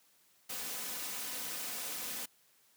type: noise with comb filter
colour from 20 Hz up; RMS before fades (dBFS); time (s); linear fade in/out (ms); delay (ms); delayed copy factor
white; -40; 0.49-2.26; 10; 4; +0.55
effects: white hiss -68 dBFS RMS until 2.76 s + high-pass 100 Hz 12 dB/octave